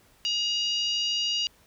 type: harmonic tone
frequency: 953 Hz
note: A#5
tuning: 38 cents sharp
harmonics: 3 / 4 / 5 / 6 / 7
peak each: -26 / -37 / -31 / -39 / -45 dBFS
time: 0.25-1.47 s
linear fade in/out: 0 ms
effects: pink hiss -60 dBFS RMS until 1.66 s